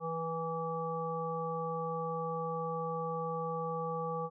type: harmonic tone with a mistuned harmonic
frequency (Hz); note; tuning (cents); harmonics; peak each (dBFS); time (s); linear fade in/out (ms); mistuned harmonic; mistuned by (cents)
164.81; E3; 0; 1 / 3 / 5 / 7; -40 / -37 / -41 / -39; 0-4.3; 50; 3; -18
effects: none